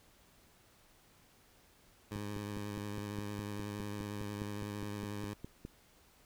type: tone with vibrato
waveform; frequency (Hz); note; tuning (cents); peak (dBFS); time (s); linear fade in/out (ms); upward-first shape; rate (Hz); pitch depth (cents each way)
15% pulse; 103.1; G#2; -12; -33; 2.11-5.34; 5; sine; 11; 26
type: click train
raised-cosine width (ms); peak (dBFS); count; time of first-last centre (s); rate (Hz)
3; -30; 18; 2.16-5.651; 4.87
effects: pink hiss -65 dBFS RMS until 6.25 s